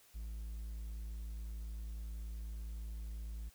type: tone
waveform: triangle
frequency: 55 Hz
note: A1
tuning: in tune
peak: -39 dBFS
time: 0.14-3.5 s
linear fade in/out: 20 ms
effects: white hiss -65 dBFS RMS until 3.54 s